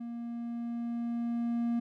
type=tone with level ramp; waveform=triangle; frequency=235.2 Hz; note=A#3; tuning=16 cents sharp; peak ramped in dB=-35 to -25 dBFS; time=0-1.8 s; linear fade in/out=10 ms; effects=none